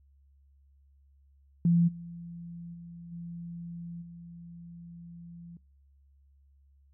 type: tone with level steps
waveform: sine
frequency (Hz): 170.5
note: F3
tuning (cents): -41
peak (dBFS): -20 / -40 / -43 / -38 / -44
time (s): 1.65-5.57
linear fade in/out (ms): 2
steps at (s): 1.87 / 2.73 / 3.11 / 4.01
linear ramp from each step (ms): 20
effects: noise-tail reverb RT60 0.4 s tail -25 dB re dry + added 69 Hz sine -59 dBFS peak until 6.93 s